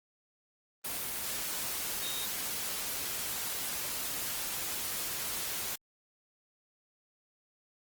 sine tone in noise, 3729 Hz, A#7, in tune, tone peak -39 dBFS, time 2.02-2.26 s, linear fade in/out 10 ms, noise white, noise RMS -36 dBFS, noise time 0.84-5.76 s, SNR -6 dB, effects Opus 24 kbps

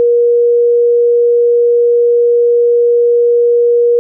sine tone, 476.3 Hz, A#4, 37 cents sharp, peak -6 dBFS, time 0-3.99 s, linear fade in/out 0 ms, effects none

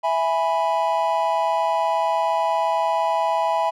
triangle chord, E major, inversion none, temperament equal, 659.3 / 830.6 / 987.8 Hz, E5 / G#5 / B5, 0 / 0 / 0 cents, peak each -21 dBFS, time 0.03-3.71 s, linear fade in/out 20 ms, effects none

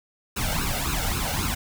pink noise with flanger, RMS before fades -26 dBFS, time 0.36-1.55 s, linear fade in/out 10 ms, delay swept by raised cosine 0.75 to 1.43 ms, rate 3.7 Hz, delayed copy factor +0.8, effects none

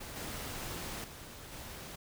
pink noise with level steps, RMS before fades -45 / -41 / -49 / -46 dBFS, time 0-1.96 s, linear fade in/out 10 ms, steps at 0.16 / 1.04 / 1.52 s, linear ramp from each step 2 ms, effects none

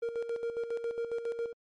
triangle tone with tremolo, 466.2 Hz, A#4, in tune, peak -28 dBFS, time 0.02-1.53 s, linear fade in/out 10 ms, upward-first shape square, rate 7.3 Hz, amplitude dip 60%, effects MP3 48 kbps

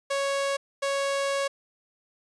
sawtooth tone pair in turn, 554.4 / 554.4 Hz, C#5 / C#5, 0 / 0 cents, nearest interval unison, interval 0 cents, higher neither, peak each -21 dBFS, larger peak neither, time 0.1-0.57 / 0.82-1.48 s, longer second, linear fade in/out 10 ms, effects resampled to 22050 Hz

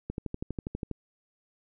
click train, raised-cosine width 3 ms, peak -20 dBFS, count 11, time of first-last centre 0.1-0.913 s, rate 12.3 Hz, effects none

